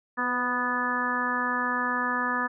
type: harmonic tone with a mistuned harmonic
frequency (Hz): 246.9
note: B3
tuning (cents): 0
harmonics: 1 / 2 / 3 / 4 / 5 / 6 / 7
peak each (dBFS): -33 / -38 / -39 / -31 / -30 / -36 / -29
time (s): 0.17-2.48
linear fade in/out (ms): 20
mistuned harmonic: 2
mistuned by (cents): +23
effects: none